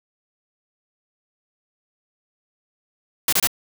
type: noise bursts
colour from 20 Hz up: white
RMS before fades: -18 dBFS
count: 3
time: 3.28-3.472 s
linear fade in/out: 2 ms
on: 46 ms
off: 27 ms
effects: none